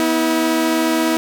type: tone pair together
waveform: sawtooth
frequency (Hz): 245.4 / 322.4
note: B3 / E4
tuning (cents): -11 / -38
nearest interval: perfect fourth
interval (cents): 473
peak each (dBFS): -17 / -12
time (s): 0-1.17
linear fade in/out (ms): 0
effects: none